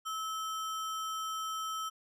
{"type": "tone with sample-and-hold", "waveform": "sine", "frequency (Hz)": 1300, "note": "E6", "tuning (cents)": -24, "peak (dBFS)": -34, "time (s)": [0.05, 1.9], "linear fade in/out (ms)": 20, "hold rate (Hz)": 4410, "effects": ["low-pass 12000 Hz 12 dB/octave"]}